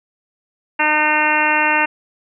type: harmonic tone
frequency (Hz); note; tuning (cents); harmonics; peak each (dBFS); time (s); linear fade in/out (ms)
304.1; D#4; -40; 1 / 2 / 3 / 4 / 5 / 6 / 7 / 8 / 9; -26 / -26 / -18 / -26 / -21 / -21 / -23 / -24 / -20; 0.79-1.86; 10
effects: none